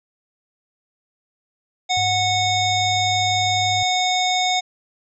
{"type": "harmonic tone", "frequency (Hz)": 734, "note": "F#5", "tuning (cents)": -14, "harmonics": [1, 3, 5, 7, 9, 10], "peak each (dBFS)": [-20, -25, -22, -31, -30, -36], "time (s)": [1.89, 4.61], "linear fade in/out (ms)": 20}
{"type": "tone", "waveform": "sine", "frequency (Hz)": 101.9, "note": "G#2", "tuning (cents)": -32, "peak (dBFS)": -28, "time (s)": [1.97, 3.83], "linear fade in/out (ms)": 0}
{"effects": []}